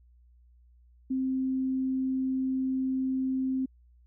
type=tone; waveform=sine; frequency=262.1 Hz; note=C4; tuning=3 cents sharp; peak=-26 dBFS; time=1.1-3.66 s; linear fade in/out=10 ms; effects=added 60 Hz sine -56 dBFS peak until 4.06 s